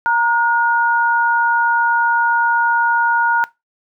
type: tone pair together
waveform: sine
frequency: 932.3 / 1440.3 Hz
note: A#5 / F#6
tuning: 0 / -47 cents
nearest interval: minor sixth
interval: 753 cents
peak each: -15 dBFS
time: 0.06-3.44 s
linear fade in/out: 0 ms
effects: noise-tail reverb RT60 0.2 s tail -20 dB re dry